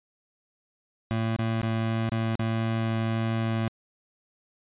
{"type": "tone with dropouts", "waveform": "25% pulse", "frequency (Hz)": 112.7, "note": "A2", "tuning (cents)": 42, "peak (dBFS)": -21, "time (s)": [1.11, 3.68], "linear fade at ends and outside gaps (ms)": 0, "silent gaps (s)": [[1.363, 1.388], [1.616, 1.63], [2.094, 2.119], [2.354, 2.394]], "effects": ["resampled to 8000 Hz"]}